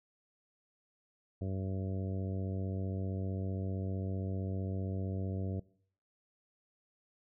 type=harmonic tone; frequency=95.4 Hz; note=G2; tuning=47 cents flat; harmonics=1 / 2 / 3 / 4 / 5 / 6 / 7; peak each=-35 / -41 / -45 / -47 / -49 / -51 / -52 dBFS; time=1.41-5.6 s; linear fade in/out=5 ms; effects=noise-tail reverb RT60 0.6 s tail -22 dB re dry